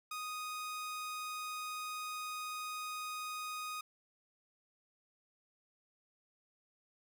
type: tone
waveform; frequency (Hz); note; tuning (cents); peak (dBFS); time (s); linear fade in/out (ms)
sawtooth; 1244.5; D#6; 0; -36; 0.11-3.81; 5
effects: none